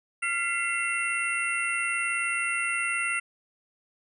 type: tone cluster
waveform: sine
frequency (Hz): 1385 / 2012 / 2131 / 2722 / 9310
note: F6 / B6 / C7 / F7 / D9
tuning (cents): -15 / +32 / +31 / -45 / -16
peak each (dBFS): -31 / -32 / -33 / -30 / -37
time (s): 0.22-3.2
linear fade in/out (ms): 10
effects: none